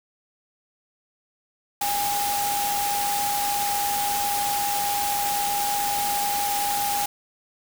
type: tone in noise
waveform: sine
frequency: 815 Hz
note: G#5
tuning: 33 cents flat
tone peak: -24 dBFS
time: 1.81-7.06 s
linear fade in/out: 5 ms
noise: white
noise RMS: -28 dBFS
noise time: 1.81-7.06 s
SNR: +1 dB
effects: none